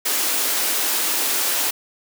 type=high-pass noise; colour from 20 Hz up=white; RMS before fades=-21 dBFS; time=0.05-1.71 s; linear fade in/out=10 ms; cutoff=240 Hz; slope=48 dB/octave; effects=none